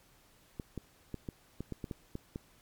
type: clicks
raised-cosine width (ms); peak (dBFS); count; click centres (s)
3; -25; 10; 0.598 / 0.777 / 1.143 / 1.288 / 1.606 / 1.723 / 1.842 / 1.912 / 2.154 / 2.359
effects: pink hiss -64 dBFS RMS until 2.61 s + MP3 96 kbps